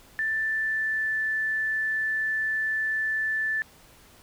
sine tone with pitch glide, 1768 to 1755.8 Hz, A6 to A6, +8 to -4 cents, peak -24 dBFS, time 0.19-3.62 s, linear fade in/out 0 ms, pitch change -12 cents, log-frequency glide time 0.32-1.15 s, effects pink hiss -54 dBFS RMS until 4.22 s

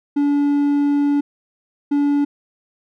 triangle tone bursts at uneven times, 287.1 Hz, D4, 39 cents flat, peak -12 dBFS, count 2, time 0.16-1.21 / 1.91-2.25 s, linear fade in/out 10 ms, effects none

